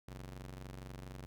sawtooth ring-modulated tone, 92.8 Hz, F#2, 6 cents sharp, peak -39 dBFS, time 0.08-1.26 s, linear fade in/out 0 ms, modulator 34.3 Hz, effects none

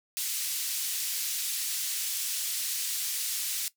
white band-pass noise, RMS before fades -32 dBFS, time 0.17-3.68 s, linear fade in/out 0 ms, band 3100 to 14000 Hz, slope 12 dB/octave, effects noise-tail reverb RT60 0.1 s tail -17 dB re dry

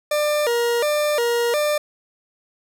40% pulse tone with vibrato, 531 Hz, C5, 25 cents sharp, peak -17 dBFS, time 0.11-1.78 s, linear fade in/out 5 ms, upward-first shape square, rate 1.4 Hz, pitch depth 200 cents each way, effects none

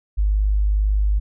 sine tone, 51.1 Hz, G#1, 27 cents flat, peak -15 dBFS, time 0.17-1.2 s, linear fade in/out 20 ms, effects none

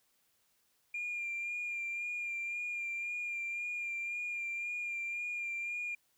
sine tone with vibrato, 2401 Hz, D7, 38 cents sharp, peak -34 dBFS, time 0.94-5.95 s, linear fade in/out 5 ms, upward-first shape sine, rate 1.9 Hz, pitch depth 24 cents each way, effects tanh soft clip ceiling -32 dBFS + white hiss -74 dBFS RMS until 6.17 s

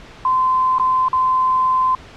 sine tone with dropouts, 1031 Hz, C6, 26 cents flat, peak -13 dBFS, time 0.25-1.95 s, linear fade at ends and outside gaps 2 ms, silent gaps 0.784-0.797 / 1.084-1.13 s, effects pink hiss -40 dBFS RMS until 2.16 s + low-pass 4000 Hz 12 dB/octave

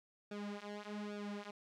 sawtooth tone with flanger, 206.6 Hz, G#3, 9 cents flat, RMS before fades -45 dBFS, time 0.31-1.51 s, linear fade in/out 5 ms, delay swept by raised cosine 0.98 to 5.68 ms, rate 1.2 Hz, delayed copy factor -0.95, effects low-pass 5000 Hz 12 dB/octave + 13-bit

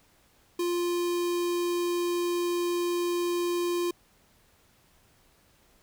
square tone with notch filter, 349.2 Hz, F4, in tune, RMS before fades -28 dBFS, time 0.59-3.91 s, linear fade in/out 5 ms, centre 1600 Hz, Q 1.7, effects pink hiss -63 dBFS RMS until 5.82 s

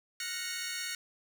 15% pulse chord, Gb major seventh, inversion third, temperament equal with one note detuned, 1396.9 / 1480 / 1864.7 / 2202 Hz, F6 / Gb6 / Bb6 / Db7, 0 / 0 / 0 / -12 cents, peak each -39 / -35 / -34 / -33 dBFS, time 0.2-0.95 s, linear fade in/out 2 ms, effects none

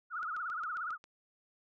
sine tone with vibrato, 1339 Hz, E6, 27 cents sharp, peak -35 dBFS, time 0.1-0.98 s, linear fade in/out 50 ms, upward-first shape triangle, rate 17 Hz, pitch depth 190 cents each way
click train, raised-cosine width 0.2 ms, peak -36 dBFS, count 7, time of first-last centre 0.23-1.041 s, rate 7.4 Hz
effects none

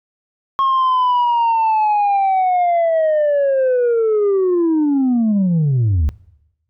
sine linear sweep, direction down, 1086 to 67.3 Hz, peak -10 dBFS, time 0.59-6.09 s, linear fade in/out 0 ms, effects noise-tail reverb RT60 0.9 s tail -22 dB re dry + tanh soft clip ceiling -11 dBFS

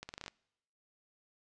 accelerating click train, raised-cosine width 0.2 ms, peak -25 dBFS, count 8, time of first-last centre 0.03-0.28 s, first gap 60 ms, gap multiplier 0.82, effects noise-tail reverb RT60 0.9 s tail -26 dB re dry + resampled to 22050 Hz

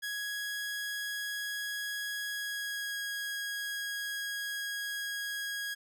sawtooth tone with pitch glide, 1663 to 1649.6 Hz, G#6 to G#6, +2 to -12 cents, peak -31 dBFS, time 0.02-5.75 s, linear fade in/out 20 ms, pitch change -14 cents, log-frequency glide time 2.29-3.01 s, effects none

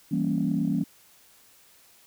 sine chord, E diminished seventh, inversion none, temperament equal with one note detuned, 166.25 / 196 / 233.1 / 277.2 Hz, E3 / G3 / Bb3 / Db4, +15 / 0 / 0 / 0 cents, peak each -28 dBFS, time 0.11-0.84 s, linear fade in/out 10 ms, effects tanh soft clip ceiling -14 dBFS + white hiss -57 dBFS RMS until 2.06 s

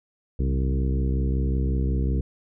harmonic tone with a mistuned harmonic, 65.41 Hz, C2, in tune, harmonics 1 / 2 / 3 / 4 / 5 / 6 / 7, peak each -22 / -28 / -32 / -34 / -36 / -38 / -39 dBFS, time 0.39-2.21 s, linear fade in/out 5 ms, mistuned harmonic 2, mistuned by +55 cents, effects none

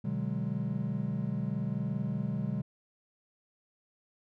triangle chord, G# half-diminished seventh, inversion first, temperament just, 124.59 / 149.51 / 186.89 / 207.7 Hz, B2 / D3 / F#3 / G#3, +16 / +31 / +18 / 0 cents, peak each -34 dBFS, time 0.04-2.62 s, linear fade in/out 10 ms, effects none

